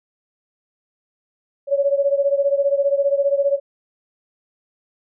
sine beating tone pair, 556 / 571 Hz, C#5 / D5, +5 / -49 cents, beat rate 15 Hz, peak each -17 / -20 dBFS, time 1.67-3.6 s, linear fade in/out 50 ms, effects none

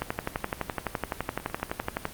two click trains, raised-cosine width 0.5 ms, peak -24 / -12 dBFS, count 5 / 25, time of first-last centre 1.4-1.796 / 0.02-2.054 s, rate 10.1 / 11.8 Hz, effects pink hiss -44 dBFS RMS until 2.13 s + Opus 32 kbps

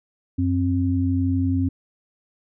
sine tone pair together, 92.5 / 265.7 Hz, F#2 / C4, 0 / +27 cents, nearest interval octave + tritone, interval 1827 cents, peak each -21 dBFS, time 0.38-1.69 s, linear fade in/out 10 ms, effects none

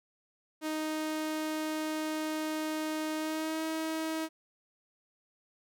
sawtooth tone with pitch glide, 311.1 to 318.9 Hz, D#4 to D#4, 0 to +43 cents, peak -28 dBFS, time 0.61-4.29 s, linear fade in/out 50 ms, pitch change +43 cents, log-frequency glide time 3.16-3.64 s, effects none

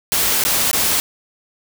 white noise with dropouts, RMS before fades -17 dBFS, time 0.12-1 s, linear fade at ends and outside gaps 0 ms, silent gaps 0.438-0.45 / 0.713-0.731 s, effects none

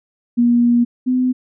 sine tone pair in turn, 239 / 253.5 Hz, A#3 / B3, +43 / +45 cents, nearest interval minor second, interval 102 cents, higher second, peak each -10 / -13 dBFS, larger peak first, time 0.37-0.85 / 1.06-1.33 s, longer first, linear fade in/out 20 ms, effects none

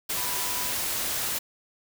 sine tone in noise, 988 Hz, B5, in tune, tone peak -38 dBFS, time 0.17-0.72 s, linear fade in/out 10 ms, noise white, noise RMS -29 dBFS, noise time 0.09-1.39 s, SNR -12 dB, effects none

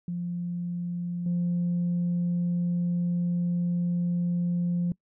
sine tone with level steps, 174.61 Hz, F3, in tune, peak -28 / -22 dBFS, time 0.08-4.92 s, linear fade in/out 2 ms, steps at 1.26 s, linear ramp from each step 2 ms, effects noise-tail reverb RT60 0.1 s tail -24 dB re dry + tanh soft clip ceiling -21 dBFS

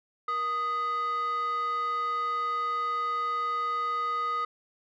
sine tone with frequency modulation, 1244.5 Hz, D#6, in tune, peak -24 dBFS, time 0.28-4.45 s, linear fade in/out 5 ms, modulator 771 Hz, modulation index 0.32, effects tanh soft clip ceiling -26 dBFS

